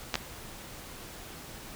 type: clicks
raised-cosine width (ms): 0.2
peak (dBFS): -10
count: 2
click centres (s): 0.142 / 0.155
effects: pink hiss -45 dBFS RMS until 1.75 s